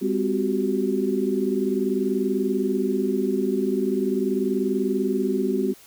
sine tone cluster, 202.2 / 257.7 / 365.7 / 386.1 Hz, G#3 / C4 / F#4 / G4, -46 / -26 / -20 / -26 cents, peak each -26 dBFS, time 0.01-5.74 s, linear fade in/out 20 ms, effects white hiss -50 dBFS RMS until 5.86 s

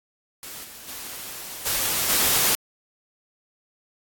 white noise with level steps, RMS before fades -37 / -42 / -36 / -24 / -20 dBFS, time 0.43-2.55 s, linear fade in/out 0 ms, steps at 0.63 / 0.87 / 1.65 / 2.08 s, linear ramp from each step 20 ms, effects AAC 64 kbps

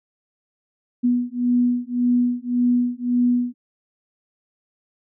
sine beating tone pair, 243.7 / 245.5 Hz, B3 / B3, -23 / -10 cents, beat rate 1.8 Hz, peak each -20 dBFS, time 1.03-3.54 s, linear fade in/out 20 ms, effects none

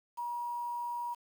sine tone with quantisation, 957 Hz, A#5, 45 cents sharp, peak -34 dBFS, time 0.17-1.15 s, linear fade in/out 20 ms, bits 9, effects none

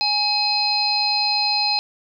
harmonic tone with a mistuned harmonic, 831 Hz, G#5, 1 cent sharp, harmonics 1 / 3 / 5 / 6, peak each -24 / -26 / -20 / -25 dBFS, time 0.01-1.79 s, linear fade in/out 0 ms, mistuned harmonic 3, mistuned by +40 cents, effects none

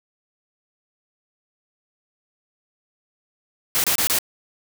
white noise bursts, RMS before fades -20 dBFS, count 4, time 3.75-4.187 s, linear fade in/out 0 ms, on 89 ms, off 27 ms, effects none

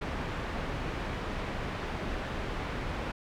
pink low-pass noise, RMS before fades -35 dBFS, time 0.01-3.12 s, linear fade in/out 10 ms, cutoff 2400 Hz, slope 12 dB/octave, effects none

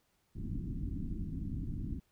pink low-pass noise, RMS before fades -38 dBFS, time 0.35-2 s, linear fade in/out 10 ms, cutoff 300 Hz, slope 48 dB/octave, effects pink hiss -75 dBFS RMS until 2.11 s

